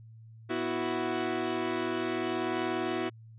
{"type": "chord", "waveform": "sawtooth", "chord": "B suspended fourth", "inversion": "none", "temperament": "equal", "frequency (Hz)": [246.9, 329.6, 370], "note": ["B3", "E4", "F#4"], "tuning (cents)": [0, 0, 0], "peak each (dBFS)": [-33, -29, -29], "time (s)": [0.49, 3.1], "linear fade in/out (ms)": 20, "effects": ["added 112 Hz sine -48 dBFS peak until 3.38 s", "resampled to 8000 Hz"]}